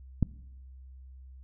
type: click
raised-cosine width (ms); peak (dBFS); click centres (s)
5; -11; 0.227
effects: noise-tail reverb RT60 0.9 s tail -21 dB re dry + added 65 Hz sine -46 dBFS peak until 1.43 s